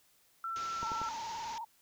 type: tone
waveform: sine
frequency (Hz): 1343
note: E6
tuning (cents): +32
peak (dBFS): -35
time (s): 0.44-1.09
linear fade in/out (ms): 2
type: low-pass noise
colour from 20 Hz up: white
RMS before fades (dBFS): -48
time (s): 0.56-1.58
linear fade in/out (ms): 0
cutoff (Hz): 6800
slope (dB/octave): 96
type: tone with vibrato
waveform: sine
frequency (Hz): 906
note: A#5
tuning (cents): -50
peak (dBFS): -38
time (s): 0.82-1.65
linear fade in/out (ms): 10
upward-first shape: square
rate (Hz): 19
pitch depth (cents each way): 58
type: clicks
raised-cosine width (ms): 2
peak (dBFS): -30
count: 3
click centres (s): 0.83 / 0.918 / 1.016
effects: white hiss -68 dBFS RMS until 1.81 s